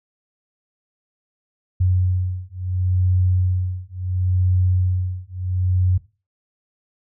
sine beating tone pair, 91.2 / 91.92 Hz, F#2 / F#2, -24 / -11 cents, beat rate 0.72 Hz, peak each -20 dBFS, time 1.8-5.98 s, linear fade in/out 10 ms, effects noise-tail reverb RT60 0.3 s tail -17 dB re dry

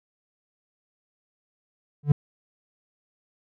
triangle tone with exponential growth, 145.7 Hz, D3, 13 cents flat, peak -8 dBFS, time 2.03-2.12 s, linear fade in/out 5 ms, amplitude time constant 18 ms, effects none

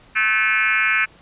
sine tone with frequency modulation, 1960 Hz, B6, 14 cents flat, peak -15 dBFS, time 0.15-1.06 s, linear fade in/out 20 ms, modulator 219 Hz, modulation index 2.7, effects pink hiss -50 dBFS RMS until 1.21 s + resampled to 8000 Hz

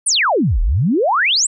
sine exponential two-way sweep, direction down then up, 10280 to 35.7 to 8430 Hz, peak -12 dBFS, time 0.06-1.47 s, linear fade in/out 10 ms, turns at 0.61 s, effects none

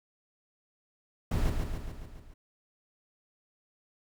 brown noise with echo, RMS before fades -27 dBFS, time 1.31-1.5 s, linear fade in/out 5 ms, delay 140 ms, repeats 6, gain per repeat -4 dB, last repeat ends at 2.34 s, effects none

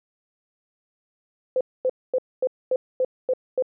sine tone bursts, 513 Hz, C5, 34 cents flat, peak -18 dBFS, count 8, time 1.56-3.624 s, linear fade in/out 2 ms, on 48 ms, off 240 ms, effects none

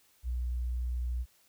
sine tone, 61 Hz, B1, 21 cents flat, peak -30 dBFS, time 0.23-1.26 s, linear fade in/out 50 ms, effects white hiss -66 dBFS RMS until 1.48 s

